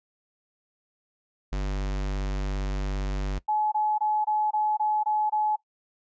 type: tone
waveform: square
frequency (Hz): 48.72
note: G1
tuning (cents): -10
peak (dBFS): -27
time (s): 1.52-3.39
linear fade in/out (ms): 10
type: tone bursts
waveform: sine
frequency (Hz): 852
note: G#5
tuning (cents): +44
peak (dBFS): -22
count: 8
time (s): 3.48-5.561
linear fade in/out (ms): 10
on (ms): 240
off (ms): 23
effects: noise-tail reverb RT60 0.1 s tail -19 dB re dry + resampled to 16000 Hz